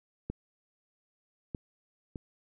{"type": "clicks", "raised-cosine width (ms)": 3, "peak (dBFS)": [-21, -22, -26], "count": 3, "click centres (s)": [0.3, 1.548, 2.158], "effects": []}